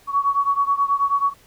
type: beating tone pair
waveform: sine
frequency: 1119 / 1128.3 Hz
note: C#6 / C#6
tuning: +16 / +30 cents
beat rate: 9.3 Hz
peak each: -19 / -21 dBFS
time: 0.07-1.34 s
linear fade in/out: 50 ms
effects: pink hiss -53 dBFS RMS until 1.46 s